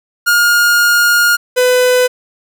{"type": "tone pair in turn", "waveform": "45% pulse", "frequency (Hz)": [1421, 500.8], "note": ["F6", "B4"], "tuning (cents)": [30, 24], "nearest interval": "octave + tritone", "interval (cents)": 1806, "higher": "first", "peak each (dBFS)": -8, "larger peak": "neither", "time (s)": [[0.26, 1.37], [1.56, 2.08]], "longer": "first", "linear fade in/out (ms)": 20, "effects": ["8-bit"]}